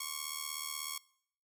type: ring-modulated tone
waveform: 5% pulse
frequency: 1100 Hz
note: C#6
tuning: 14 cents flat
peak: -23 dBFS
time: 0-0.98 s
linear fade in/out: 5 ms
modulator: 38.2 Hz
effects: noise-tail reverb RT60 0.6 s tail -21 dB re dry